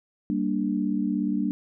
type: chord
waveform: sine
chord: G minor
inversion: none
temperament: equal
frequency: 196 / 233.1 / 293.7 Hz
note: G3 / Bb3 / D4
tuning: 0 / 0 / 0 cents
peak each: -27 / -28 / -27 dBFS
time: 0.3-1.51 s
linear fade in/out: 0 ms
effects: none